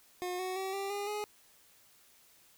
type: tone with pitch steps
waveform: 25% pulse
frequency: 360 / 371 / 382.3 / 393.9 / 406 / 418.3 Hz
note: F#4 / F#4 / G4 / G4 / G#4 / G#4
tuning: -47 / +5 / -43 / +8 / -39 / +12 cents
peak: -31 dBFS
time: 0.22-1.24 s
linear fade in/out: 0 ms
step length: 170 ms
effects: white hiss -63 dBFS RMS until 2.57 s